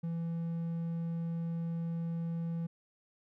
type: tone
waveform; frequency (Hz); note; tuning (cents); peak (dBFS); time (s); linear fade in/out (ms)
triangle; 167; E3; +23; -31; 0.03-2.67; 10
effects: none